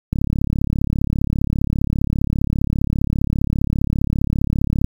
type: click train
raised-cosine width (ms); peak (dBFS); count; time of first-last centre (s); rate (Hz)
5; -6; 166; 0.13-4.844; 35
effects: 7-bit